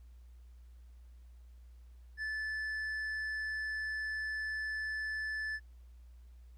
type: tone with tanh clipping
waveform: sine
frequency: 1743 Hz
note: A6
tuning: 17 cents flat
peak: -36 dBFS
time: 2.17-5.6 s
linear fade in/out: 50 ms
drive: 5 dB
effects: added 60 Hz sine -52 dBFS peak until 6.57 s + pink hiss -75 dBFS RMS until 6.57 s